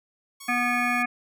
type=tone; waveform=5% pulse; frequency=1109 Hz; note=C#6; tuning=in tune; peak=-28 dBFS; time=0.4-1.03 s; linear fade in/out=10 ms
type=harmonic tone; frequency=243.8 Hz; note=B3; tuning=22 cents flat; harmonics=1 / 3 / 5 / 7 / 9 / 10; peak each=-29 / -29 / -29 / -29 / -29 / -29 dBFS; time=0.48-1.06 s; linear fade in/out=10 ms
effects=none